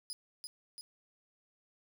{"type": "tone with echo", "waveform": "30% pulse", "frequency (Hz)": 4985, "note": "D#8", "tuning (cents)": 2, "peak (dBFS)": -36, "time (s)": [0.1, 0.13], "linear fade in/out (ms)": 0, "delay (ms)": 340, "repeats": 2, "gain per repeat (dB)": -3, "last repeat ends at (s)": 0.81, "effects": []}